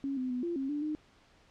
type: tone with pitch steps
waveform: sine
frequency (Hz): 275.3 / 255.8 / 248.8 / 343.6 / 269.6 / 293.4 / 305.4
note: C#4 / C4 / B3 / F4 / C#4 / D4 / D#4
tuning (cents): -12 / -39 / +13 / -28 / -48 / -2 / -32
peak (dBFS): -31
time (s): 0.04-0.95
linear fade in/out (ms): 0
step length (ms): 130
effects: pink hiss -63 dBFS RMS until 1.5 s + low-pass 5000 Hz 12 dB/octave